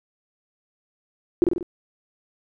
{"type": "tone with echo", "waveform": "sine", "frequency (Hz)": 349.2, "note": "F4", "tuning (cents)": 0, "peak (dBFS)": -11, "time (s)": [1.42, 1.44], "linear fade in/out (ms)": 0, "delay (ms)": 47, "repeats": 4, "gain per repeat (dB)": -4, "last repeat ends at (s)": 1.628, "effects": []}